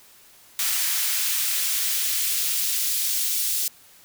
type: noise with high-pass filter sweep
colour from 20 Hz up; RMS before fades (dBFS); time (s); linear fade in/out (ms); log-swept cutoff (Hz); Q
white; -24; 0.59-3.68; 2; 1500 to 4100; 0.71
effects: white hiss -52 dBFS RMS until 4.04 s